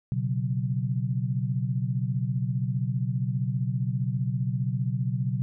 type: chord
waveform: sine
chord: B suspended second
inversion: none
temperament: equal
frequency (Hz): 123.47 / 138.59 / 185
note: B2 / C#3 / F#3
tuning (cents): 0 / 0 / 0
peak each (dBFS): -27 / -29 / -32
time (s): 0.12-5.42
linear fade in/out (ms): 0
effects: none